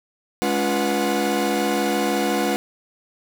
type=tone cluster; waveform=45% pulse; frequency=208.9 / 283.3 / 349.2 / 491.8 / 732 Hz; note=G#3 / C#4 / F4 / B4 / F#5; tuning=+10 / +38 / 0 / -7 / -19 cents; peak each=-26 dBFS; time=0.42-2.56 s; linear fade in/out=0 ms; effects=none